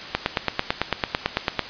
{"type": "click train", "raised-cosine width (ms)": 0.3, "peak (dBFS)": -3, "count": 14, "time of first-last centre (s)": [0.15, 1.593], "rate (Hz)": 9.01, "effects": ["white hiss -35 dBFS RMS until 1.69 s", "resampled to 11025 Hz"]}